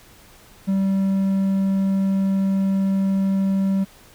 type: tone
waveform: triangle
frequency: 193.8 Hz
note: G3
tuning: 20 cents flat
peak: -15 dBFS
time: 0.67-3.85 s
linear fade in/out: 20 ms
effects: pink hiss -49 dBFS RMS until 4.14 s